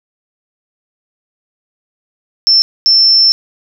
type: tone bursts at uneven times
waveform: sine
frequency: 5350 Hz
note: E8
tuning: 25 cents sharp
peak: -5 dBFS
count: 2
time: 2.47-2.62 / 2.86-3.32 s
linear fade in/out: 0 ms
effects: none